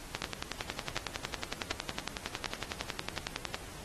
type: two click trains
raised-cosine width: 0.2 ms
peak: -15 / -14 dBFS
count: 38 / 4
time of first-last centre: 0.15-3.544 / 0.22-2.459 s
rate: 10.9 / 1.34 Hz
effects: pink hiss -48 dBFS RMS until 3.84 s + AAC 32 kbps